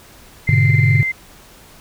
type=tone; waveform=sine; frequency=2082 Hz; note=C7; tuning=9 cents flat; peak=-17 dBFS; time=0.47-1.12 s; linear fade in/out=10 ms
type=chord; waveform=sine; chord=G# diminished; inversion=none; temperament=equal; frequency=103.83 / 123.47 / 146.83 Hz; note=G#2 / B2 / D3; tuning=0 / 0 / 0 cents; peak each=-14 dBFS; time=0.49-1.03 s; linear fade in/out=0 ms
effects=tanh soft clip ceiling -4 dBFS + pink hiss -44 dBFS RMS until 1.8 s